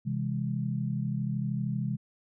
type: chord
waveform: sine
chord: C augmented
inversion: none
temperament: just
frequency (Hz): 130.81 / 163.52 / 204.4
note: C3 / E3 / G#3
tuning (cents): 0 / -14 / -27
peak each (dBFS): -31 / -34 / -33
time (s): 0.05-1.97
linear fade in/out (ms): 20
effects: none